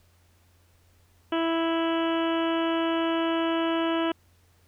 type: harmonic tone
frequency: 329.6 Hz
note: E4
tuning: in tune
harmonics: 1 / 2 / 3 / 4 / 5 / 6 / 7 / 8 / 9 / 10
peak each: -25 / -30 / -33 / -35 / -38 / -45 / -44 / -42 / -37 / -45 dBFS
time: 1.32-4.12 s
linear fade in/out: 5 ms
effects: added 87 Hz sine -60 dBFS peak until 4.67 s + pink hiss -65 dBFS RMS until 4.67 s